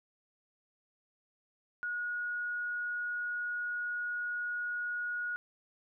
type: tone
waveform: sine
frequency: 1449 Hz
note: F#6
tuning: 37 cents flat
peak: -33 dBFS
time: 1.83-5.36 s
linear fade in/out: 0 ms
effects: none